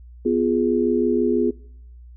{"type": "chord", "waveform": "sine", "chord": "F diminished", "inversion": "second", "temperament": "equal with one note detuned", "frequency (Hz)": [248.8, 349.2, 415.3], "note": ["Cb4", "F4", "Ab4"], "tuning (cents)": [13, 0, 0], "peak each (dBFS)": [-21, -21, -21], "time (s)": [0.25, 1.51], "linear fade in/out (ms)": 10, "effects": ["noise-tail reverb RT60 0.7 s tail -23 dB re dry", "added 60 Hz sine -40 dBFS peak until 2.16 s"]}